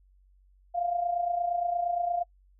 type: tone with amplitude modulation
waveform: sine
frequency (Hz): 698.5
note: F5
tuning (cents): 0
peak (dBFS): -23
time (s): 0.74-2.24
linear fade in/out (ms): 20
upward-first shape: sine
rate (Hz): 28.6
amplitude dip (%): 65
effects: noise-tail reverb RT60 0.1 s tail -25 dB re dry + added 47 Hz sine -58 dBFS peak until 2.59 s